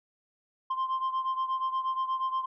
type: beating tone pair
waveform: sine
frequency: 1046.5 / 1054.9 Hz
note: C6 / C6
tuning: 0 / +14 cents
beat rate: 8.4 Hz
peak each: -27 / -31 dBFS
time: 0.7-2.46 s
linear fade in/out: 10 ms
effects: tanh soft clip ceiling -25 dBFS